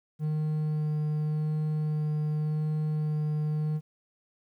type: tone with vibrato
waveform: triangle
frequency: 152.8 Hz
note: D#3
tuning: 31 cents flat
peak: -24 dBFS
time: 0.19-3.81 s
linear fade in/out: 50 ms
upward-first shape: sine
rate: 0.88 Hz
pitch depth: 12 cents each way
effects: 11-bit